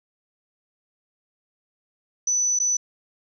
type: tone with dropouts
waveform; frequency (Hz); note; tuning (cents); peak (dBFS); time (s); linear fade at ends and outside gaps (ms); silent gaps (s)
sine; 5980; F#8; +17; -19; 2.27-2.77; 5; 2.59-2.599
effects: none